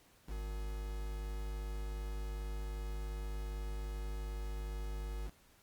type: tone with quantisation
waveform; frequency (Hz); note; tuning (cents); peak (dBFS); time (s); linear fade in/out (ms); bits
triangle; 51.3; G#1; -21; -36; 0.27-5.31; 50; 8
effects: pink hiss -66 dBFS RMS until 5.62 s + Opus 48 kbps